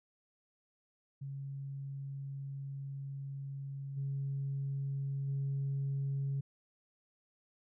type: tone with level steps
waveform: sine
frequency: 137.9 Hz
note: C#3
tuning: 9 cents flat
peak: -39 / -33 / -31 dBFS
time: 1.21-6.41 s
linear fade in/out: 10 ms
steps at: 3.96 / 5.27 s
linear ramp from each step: 20 ms
effects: tanh soft clip ceiling -29 dBFS